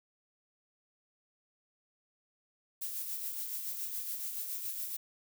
violet noise with tremolo, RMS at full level -37 dBFS, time 2.81-4.97 s, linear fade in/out 10 ms, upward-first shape sine, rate 7.1 Hz, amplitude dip 40%, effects none

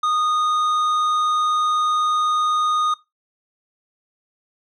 sine tone with tanh clipping, 1234 Hz, D#6, 15 cents flat, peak -19 dBFS, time 0.03-2.94 s, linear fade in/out 5 ms, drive 9 dB, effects noise-tail reverb RT60 0.2 s tail -17 dB re dry

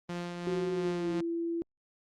sawtooth tone with tremolo, 174.61 Hz, F3, in tune, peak -29 dBFS, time 0.09-1.21 s, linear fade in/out 5 ms, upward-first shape triangle, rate 2.8 Hz, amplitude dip 35%
sine tone with pitch glide, 368.9 to 336.3 Hz, F#4 to E4, -5 to +35 cents, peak -30 dBFS, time 0.47-1.62 s, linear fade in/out 0 ms, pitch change -160 cents, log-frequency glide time 0.75-1.13 s
effects low-pass 6000 Hz 12 dB/octave + Opus 32 kbps

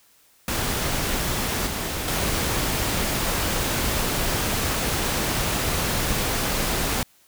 pink noise with level steps, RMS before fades -25 / -28 / -24 dBFS, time 0.48-7.03 s, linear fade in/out 2 ms, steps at 1.67 / 2.08 s, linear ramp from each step 2 ms, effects white hiss -58 dBFS RMS until 7.27 s

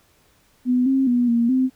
sine tone with pitch steps, 249.6 / 267.1 / 243.6 / 234.3 / 259.1 Hz, B3 / C4 / B3 / A#3 / C4, +19 / +36 / -24 / +9 / -17 cents, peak -15 dBFS, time 0.65-1.7 s, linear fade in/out 50 ms, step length 210 ms, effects pink hiss -59 dBFS RMS until 1.75 s

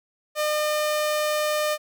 sawtooth tone, 605 Hz, D#5, 49 cents flat, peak -18 dBFS, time 0.35-1.78 s, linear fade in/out 50 ms, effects none

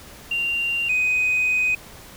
sine tone pair in turn, 2775 / 2503 Hz, F7 / D#7, -12 / +10 cents, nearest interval major second, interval 178 cents, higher first, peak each -20 / -16 dBFS, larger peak second, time 0.31-0.89 / 0.89-1.75 s, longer second, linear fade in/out 5 ms, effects tanh soft clip ceiling -15 dBFS + pink hiss -43 dBFS RMS until 2.16 s

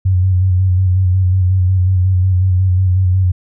sine tone with vibrato, 92.5 Hz, F#2, in tune, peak -9 dBFS, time 0.05-3.32 s, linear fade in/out 10 ms, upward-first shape square, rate 5.5 Hz, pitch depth 34 cents each way, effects none

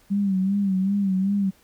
sine tone with vibrato, 194.7 Hz, G3, 12 cents flat, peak -19 dBFS, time 0.1-1.51 s, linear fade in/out 20 ms, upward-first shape sine, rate 2.6 Hz, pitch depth 72 cents each way, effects pink hiss -58 dBFS RMS until 1.63 s

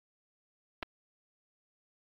clicks, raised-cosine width 0.3 ms, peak -19 / -22 dBFS, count 2, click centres 0.827 / 0.83 s, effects low-pass 4000 Hz 12 dB/octave + AAC 32 kbps

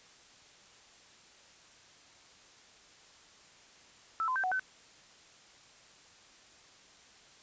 sine tone with pitch steps, 1319 / 1024 / 1560 / 742 / 1521 Hz, E6 / C6 / G6 / F#5 / F#6, +1 / -38 / -9 / +5 / +47 cents, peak -29 dBFS, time 4.2-4.595 s, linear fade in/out 0 ms, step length 79 ms, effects white hiss -58 dBFS RMS until 7.42 s + resampled to 16000 Hz

